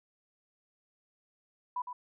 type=tone with echo; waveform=sine; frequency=987.8 Hz; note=B5; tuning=in tune; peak=-31 dBFS; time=1.76-1.82 s; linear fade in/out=5 ms; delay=110 ms; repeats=1; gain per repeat=-7 dB; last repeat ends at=1.93 s; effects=none